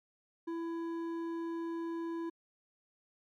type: tone with hard clipping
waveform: sine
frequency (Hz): 333.1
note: E4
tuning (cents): +18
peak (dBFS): -37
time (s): 0.47-2.3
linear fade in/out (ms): 10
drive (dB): 8
effects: MP3 96 kbps